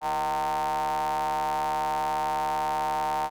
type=ring-modulated tone; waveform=square; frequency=73.42 Hz; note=D2; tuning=in tune; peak=-23 dBFS; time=0.01-3.3 s; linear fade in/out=50 ms; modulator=842 Hz; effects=none